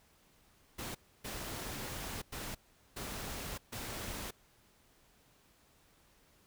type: noise bursts at uneven times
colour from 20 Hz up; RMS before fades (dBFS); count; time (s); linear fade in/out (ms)
pink; -42; 5; 0.78-0.95 / 1.24-2.22 / 2.32-2.55 / 2.96-3.58 / 3.72-4.31; 10
effects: pink hiss -67 dBFS RMS until 6.46 s